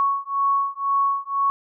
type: beating tone pair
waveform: sine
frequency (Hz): 1108.7 / 1110.7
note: C#6 / C#6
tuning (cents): 0 / +3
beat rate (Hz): 2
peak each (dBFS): -22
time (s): 0-1.5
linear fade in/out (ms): 0
effects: none